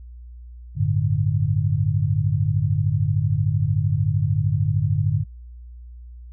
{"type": "chord", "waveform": "sine", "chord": "G suspended second", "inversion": "none", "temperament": "equal with one note detuned", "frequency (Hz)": [96.82, 110, 146.83], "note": ["G2", "A2", "D3"], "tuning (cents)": [-21, 0, 0], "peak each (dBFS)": -22, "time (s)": [0.75, 5.25], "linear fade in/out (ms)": 50, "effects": ["added 60 Hz sine -37 dBFS peak until 6.32 s"]}